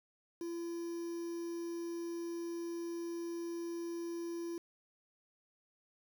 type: tone with quantisation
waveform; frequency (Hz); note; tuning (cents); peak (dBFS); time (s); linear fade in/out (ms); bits
triangle; 340; F4; -46; -36; 0.41-4.58; 2; 9
effects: none